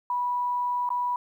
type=tone with dropouts; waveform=sine; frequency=980 Hz; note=B5; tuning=14 cents flat; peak=-24 dBFS; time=0.1-1.16 s; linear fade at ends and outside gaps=2 ms; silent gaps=0.891-0.903 s; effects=10-bit